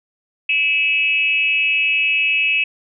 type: tone with frequency modulation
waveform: sine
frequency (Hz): 2600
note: E7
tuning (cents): -24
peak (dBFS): -14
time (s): 0.49-2.64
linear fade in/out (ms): 5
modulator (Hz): 291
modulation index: 0.62
effects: none